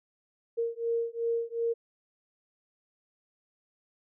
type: beating tone pair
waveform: sine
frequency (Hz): 462.6 / 465.3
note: A#4 / A#4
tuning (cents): -13 / -3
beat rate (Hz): 2.7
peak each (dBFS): -31 / -31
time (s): 0.57-1.74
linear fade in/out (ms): 20
effects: none